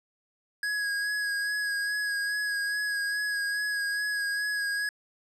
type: tone with vibrato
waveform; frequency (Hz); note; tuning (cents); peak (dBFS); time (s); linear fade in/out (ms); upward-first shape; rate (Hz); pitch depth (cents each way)
square; 1659; G#6; -2; -28; 0.63-4.89; 2; sine; 2.4; 24
effects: low-pass 10000 Hz 12 dB/octave